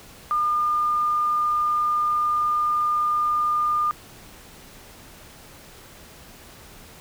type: tone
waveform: sine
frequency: 1209 Hz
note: D6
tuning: 50 cents sharp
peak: -19 dBFS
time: 0.31-3.91 s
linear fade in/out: 0 ms
effects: pink hiss -46 dBFS RMS until 7 s